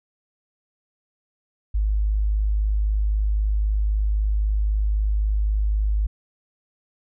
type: tone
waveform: sine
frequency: 51.91 Hz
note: G#1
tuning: in tune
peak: -18 dBFS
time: 1.74-6.07 s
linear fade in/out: 10 ms
effects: none